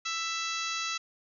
harmonic tone, 662 Hz, E5, 7 cents sharp, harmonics 2 / 3 / 4 / 5 / 6 / 7 / 8 / 9 / 10, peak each -36 / -41 / -37 / -41 / -38 / -43 / -44 / -42 / -43 dBFS, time 0.05-0.98 s, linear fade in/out 10 ms, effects none

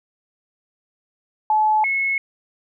sine tone pair in turn, 860 / 2185 Hz, A5 / C#7, -40 / -26 cents, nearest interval octave + major third, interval 1614 cents, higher second, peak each -14 / -18 dBFS, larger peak first, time 1.5-1.84 / 1.84-2.18 s, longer neither, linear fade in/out 2 ms, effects none

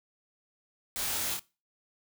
white noise with echo, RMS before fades -35 dBFS, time 0.96-1.34 s, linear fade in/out 0 ms, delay 27 ms, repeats 2, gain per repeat -2 dB, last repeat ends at 1.394 s, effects noise-tail reverb RT60 0.3 s tail -21 dB re dry

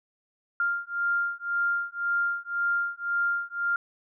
sine beating tone pair, 1396.9 / 1398.8 Hz, F6 / F6, 0 / +2 cents, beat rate 1.9 Hz, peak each -28 dBFS, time 0.6-3.76 s, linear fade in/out 2 ms, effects none

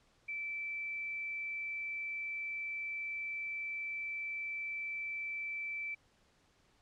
sine tone, 2325 Hz, D7, 18 cents flat, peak -37 dBFS, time 0.28-5.95 s, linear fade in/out 10 ms, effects pink hiss -70 dBFS RMS until 6.81 s + low-pass 7000 Hz 12 dB/octave

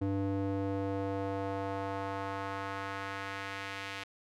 square tone with band-pass filter sweep, 98 Hz, G2, in tune, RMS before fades -36 dBFS, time 0.01-4.04 s, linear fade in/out 10 ms, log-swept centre 290 to 2500 Hz, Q 1.2, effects none

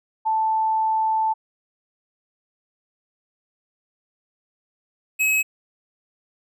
sine / square tone pair in turn, 880 / 2560 Hz, A5 / D#7, 0 / +49 cents, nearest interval octave + tritone, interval 1849 cents, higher second, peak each -18 / -18 dBFS, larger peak neither, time 0.25-1.34 / 5.19-5.43 s, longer first, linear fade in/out 20 ms, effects none

